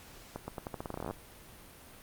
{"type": "accelerating click train", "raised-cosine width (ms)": 1, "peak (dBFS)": -23, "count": 18, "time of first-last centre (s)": [0.36, 1.11], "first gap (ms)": 120, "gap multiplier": 0.85, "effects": ["pink hiss -53 dBFS RMS until 2.02 s", "Opus 48 kbps"]}